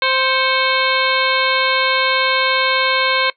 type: harmonic tone with a mistuned harmonic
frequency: 523.3 Hz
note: C5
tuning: in tune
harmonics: 1 / 2 / 3 / 4 / 5 / 6 / 7 / 8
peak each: -22 / -20 / -21 / -19 / -25 / -25 / -24 / -23 dBFS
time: 0.02-3.3 s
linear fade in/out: 2 ms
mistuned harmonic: 4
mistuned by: +90 cents
effects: noise-tail reverb RT60 0.1 s tail -19 dB re dry